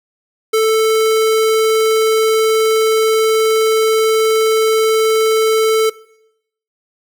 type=tone; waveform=square; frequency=440.6 Hz; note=A4; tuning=2 cents sharp; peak=-11 dBFS; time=0.53-5.9 s; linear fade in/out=10 ms; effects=noise-tail reverb RT60 0.8 s tail -21 dB re dry